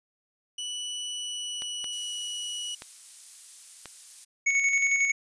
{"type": "tone with pitch glide", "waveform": "sawtooth", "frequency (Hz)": [2960, 2933], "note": ["F#7", "F#7"], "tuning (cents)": [0, -16], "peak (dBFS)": -29, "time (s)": [0.58, 2.75], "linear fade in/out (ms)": 5, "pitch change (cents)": -16, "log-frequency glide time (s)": [1.09, 2.21]}
{"type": "clicks", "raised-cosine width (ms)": 0.2, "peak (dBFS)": -22, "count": 4, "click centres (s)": [1.621, 1.843, 2.821, 3.857]}
{"type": "noise", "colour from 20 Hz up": "violet", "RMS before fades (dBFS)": -41, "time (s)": [1.92, 4.25], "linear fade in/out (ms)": 10}
{"type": "tone with tremolo", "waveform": "square", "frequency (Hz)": 2217, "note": "C#7", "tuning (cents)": 0, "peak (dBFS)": -21, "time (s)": [4.46, 5.12], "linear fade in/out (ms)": 10, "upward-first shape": "square", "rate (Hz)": 11, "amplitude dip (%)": 40}
{"effects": ["resampled to 22050 Hz"]}